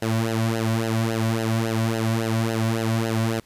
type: tone with flanger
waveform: sawtooth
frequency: 112.7 Hz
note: A2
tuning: 42 cents sharp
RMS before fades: -23 dBFS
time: 0.02-3.4 s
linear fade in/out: 5 ms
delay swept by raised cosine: 0.85 to 2.45 ms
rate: 3.6 Hz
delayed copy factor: -0.95
effects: pink hiss -57 dBFS RMS until 3.45 s + resampled to 32000 Hz